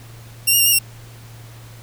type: tone with pitch steps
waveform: 5% pulse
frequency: 2762 / 2837 / 2774 / 2842 / 2740 Hz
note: F7 / F7 / F7 / F7 / F7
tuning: -20 / +27 / -12 / +30 / -34 cents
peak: -4 dBFS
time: 0.47-0.79 s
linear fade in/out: 10 ms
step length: 64 ms
effects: added 115 Hz sine -38 dBFS peak until 1.82 s + pink hiss -45 dBFS RMS until 1.82 s